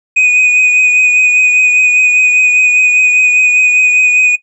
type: tone with vibrato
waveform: triangle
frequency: 2489 Hz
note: D#7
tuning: in tune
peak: -4 dBFS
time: 0.16-4.36 s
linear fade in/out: 10 ms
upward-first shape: triangle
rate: 5 Hz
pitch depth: 23 cents each way
effects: noise-tail reverb RT60 0.1 s tail -18 dB re dry + resampled to 22050 Hz